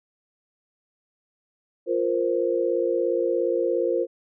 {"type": "chord", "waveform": "sine", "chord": "F suspended fourth", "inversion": "none", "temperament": "equal", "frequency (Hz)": [349.2, 466.2, 523.3], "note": ["F4", "Bb4", "C5"], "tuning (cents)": [0, 0, 0], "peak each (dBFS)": -25, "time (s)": [1.86, 4.07], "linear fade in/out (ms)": 50, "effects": []}